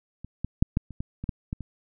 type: clicks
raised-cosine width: 5 ms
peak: -26 / -16 / -6 / -10 / -28 / -18 / -21 / -14 / -17 / -23 dBFS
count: 10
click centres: 0.246 / 0.446 / 0.625 / 0.771 / 0.907 / 1.005 / 1.24 / 1.292 / 1.529 / 1.607 s
effects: none